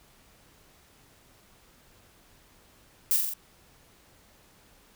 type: noise with echo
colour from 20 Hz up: violet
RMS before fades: -23 dBFS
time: 3.11-3.16 s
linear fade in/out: 0 ms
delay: 44 ms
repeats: 4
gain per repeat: -3 dB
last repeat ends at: 3.336 s
effects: pink hiss -59 dBFS RMS until 4.95 s